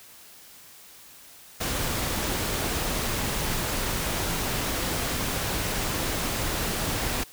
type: noise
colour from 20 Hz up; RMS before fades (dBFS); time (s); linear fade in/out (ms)
pink; -28; 1.6-7.24; 10
effects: white hiss -49 dBFS RMS until 7.32 s